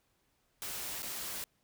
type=noise with dropouts; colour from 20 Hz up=white; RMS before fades=-40 dBFS; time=0.62-1.44 s; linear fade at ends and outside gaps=0 ms; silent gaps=1.022-1.03 s; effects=pink hiss -75 dBFS RMS until 1.63 s